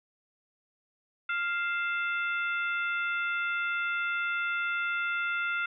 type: harmonic tone with a mistuned harmonic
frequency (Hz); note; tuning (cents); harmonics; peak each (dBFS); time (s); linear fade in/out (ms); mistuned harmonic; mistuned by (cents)
698.5; F5; 0; 2 / 3 / 4 / 5; -29 / -36 / -37 / -45; 1.29-5.66; 5; 4; -85
effects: none